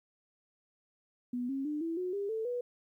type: tone with pitch steps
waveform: sine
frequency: 245.8 / 271.2 / 299.1 / 330 / 364.1 / 401.6 / 443.1 / 488.8 Hz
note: B3 / C#4 / D4 / E4 / F#4 / G4 / A4 / B4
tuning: -8 / -38 / +32 / +2 / -28 / +42 / +12 / -18 cents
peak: -32 dBFS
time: 1.33-2.61 s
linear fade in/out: 5 ms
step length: 160 ms
effects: 12-bit